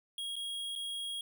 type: tone with dropouts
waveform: square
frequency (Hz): 3286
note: G#7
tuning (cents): -19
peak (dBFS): -37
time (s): 0.18-1.21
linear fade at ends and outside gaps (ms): 2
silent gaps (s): 0.357-0.364 / 0.754-0.759
effects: none